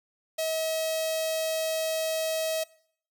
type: tone with notch filter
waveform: sawtooth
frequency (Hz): 640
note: D#5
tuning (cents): +49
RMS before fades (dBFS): -29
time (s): 0.38-2.64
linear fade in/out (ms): 10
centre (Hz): 1400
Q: 0.65
effects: noise-tail reverb RT60 0.6 s tail -21 dB re dry